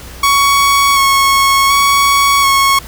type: tone with vibrato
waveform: sawtooth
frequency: 1108.7 Hz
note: C#6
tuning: in tune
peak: -4 dBFS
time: 0.23-2.79 s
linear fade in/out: 5 ms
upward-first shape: square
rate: 0.68 Hz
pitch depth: 15 cents each way
effects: added 60 Hz sine -33 dBFS peak until 2.87 s + pink hiss -33 dBFS RMS until 2.87 s